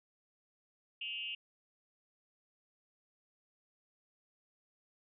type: tone with frequency modulation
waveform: sine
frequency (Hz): 2794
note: F7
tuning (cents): 0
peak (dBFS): -38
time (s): 1.01-1.35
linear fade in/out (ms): 5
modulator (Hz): 225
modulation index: 1
effects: none